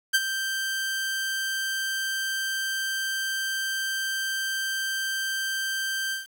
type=tone with ADSR envelope; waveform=sawtooth; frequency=1568 Hz; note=G6; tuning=in tune; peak=-13 dBFS; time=0.13-6.27 s; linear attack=19 ms; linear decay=41 ms; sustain=-10 dB; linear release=150 ms; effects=8-bit